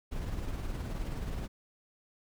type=noise with tremolo; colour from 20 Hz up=brown; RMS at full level=-34 dBFS; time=0.11-1.48 s; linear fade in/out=20 ms; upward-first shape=triangle; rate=19 Hz; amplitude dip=45%; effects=none